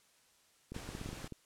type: clicks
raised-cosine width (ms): 3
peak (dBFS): -30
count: 10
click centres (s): 0.72 / 0.764 / 0.89 / 0.951 / 1.014 / 1.06 / 1.09 / 1.13 / 1.244 / 1.323
type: noise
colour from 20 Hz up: pink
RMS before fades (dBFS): -48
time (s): 0.74-1.28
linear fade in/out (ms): 5
effects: white hiss -68 dBFS RMS until 1.45 s + low-pass 10000 Hz 12 dB/octave